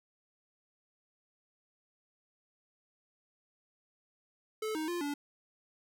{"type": "tone with pitch steps", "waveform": "square", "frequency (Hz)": [434.1, 312.7, 348.8, 288.1], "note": ["A4", "D#4", "F4", "D4"], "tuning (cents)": [-23, 9, -2, -33], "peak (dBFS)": -34, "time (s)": [4.62, 5.14], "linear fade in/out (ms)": 5, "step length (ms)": 130, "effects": []}